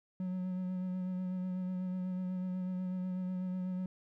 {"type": "tone with vibrato", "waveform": "triangle", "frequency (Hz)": 183.8, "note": "F#3", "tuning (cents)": -11, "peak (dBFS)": -32, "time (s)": [0.2, 3.86], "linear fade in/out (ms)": 2, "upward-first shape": "sine", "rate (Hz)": 8.1, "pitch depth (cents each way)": 21, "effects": []}